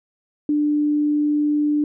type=tone; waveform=sine; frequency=296.5 Hz; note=D4; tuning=17 cents sharp; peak=-16 dBFS; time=0.49-1.84 s; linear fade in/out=2 ms; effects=none